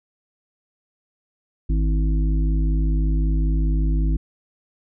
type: harmonic tone with a mistuned harmonic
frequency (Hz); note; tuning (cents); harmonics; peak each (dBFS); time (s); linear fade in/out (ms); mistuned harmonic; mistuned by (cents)
52; G#1; +3; 1 / 3 / 5 / 6; -17 / -27 / -31 / -33; 1.69-4.17; 10; 6; +72
effects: none